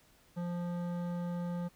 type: tone with hard clipping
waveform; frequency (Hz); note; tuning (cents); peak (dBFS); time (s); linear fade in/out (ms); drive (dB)
triangle; 174.61; F3; 0; -36; 0.36-1.69; 20; 17
effects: pink hiss -65 dBFS RMS until 1.75 s